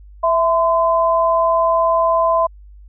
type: tone pair together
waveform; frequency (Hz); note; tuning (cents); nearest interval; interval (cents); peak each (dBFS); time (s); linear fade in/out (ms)
sine; 659.3 / 1023; E5 / C6; 0 / -39; minor sixth; 761; -15; 0.23-2.47; 10
effects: added 50 Hz sine -38 dBFS peak until 2.88 s